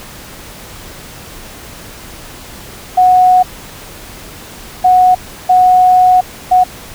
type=tone bursts at uneven times; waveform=sine; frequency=734 Hz; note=F#5; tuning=14 cents flat; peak=-4 dBFS; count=4; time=2.97-3.43 / 4.84-5.15 / 5.49-6.21 / 6.51-6.64 s; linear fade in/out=10 ms; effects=pink hiss -32 dBFS RMS until 6.94 s